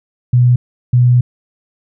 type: tone bursts at uneven times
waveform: sine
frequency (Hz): 123.3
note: B2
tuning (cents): -2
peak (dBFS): -6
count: 2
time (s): 0.33-0.56 / 0.93-1.21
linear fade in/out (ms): 5
effects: none